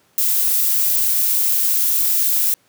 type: noise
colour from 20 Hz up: violet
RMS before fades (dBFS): -17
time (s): 0.18-2.54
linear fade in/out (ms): 0
effects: pink hiss -58 dBFS RMS until 2.68 s + high-pass 150 Hz 12 dB/octave